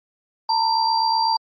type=tone cluster; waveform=sine; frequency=897 / 965 / 4710 Hz; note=A5 / B5 / D8; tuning=+33 / -40 / +4 cents; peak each=-18 / -25 / -23 dBFS; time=0.49-1.37 s; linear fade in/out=5 ms; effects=MP3 32 kbps